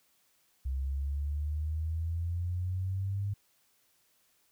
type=exponential sweep; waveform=sine; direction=up; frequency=65.41 to 101.7 Hz; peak=-30 dBFS; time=0.65-3.34 s; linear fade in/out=10 ms; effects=white hiss -70 dBFS RMS until 4.51 s